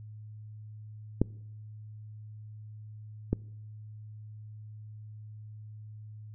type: clicks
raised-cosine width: 3 ms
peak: -10 / -13 dBFS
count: 2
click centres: 1.216 / 3.33 s
effects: noise-tail reverb RT60 0.8 s tail -24 dB re dry + added 107 Hz sine -43 dBFS peak until 6.34 s